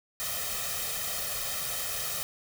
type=noise with comb filter; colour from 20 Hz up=white; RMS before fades=-33 dBFS; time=0.2-2.23 s; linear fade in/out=0 ms; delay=1.6 ms; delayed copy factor=+0.85; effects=none